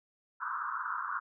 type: band-pass noise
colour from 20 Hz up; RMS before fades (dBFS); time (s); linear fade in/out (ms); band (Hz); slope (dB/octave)
white; -36; 0.4-1.2; 20; 990 to 1500; 96
effects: none